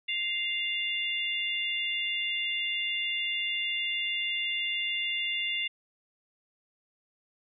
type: harmonic tone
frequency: 698.5 Hz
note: F5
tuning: in tune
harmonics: 3 / 4 / 5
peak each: -33 / -31 / -35 dBFS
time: 0.08-5.68 s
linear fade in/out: 10 ms
effects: none